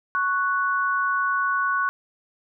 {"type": "tone pair together", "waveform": "sine", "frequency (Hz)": [1108.7, 1480], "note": ["C#6", "F#6"], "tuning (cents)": [0, 0], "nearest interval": "perfect fourth", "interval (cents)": 500, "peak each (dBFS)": -23, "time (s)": [0.15, 1.89], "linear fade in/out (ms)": 0, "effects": []}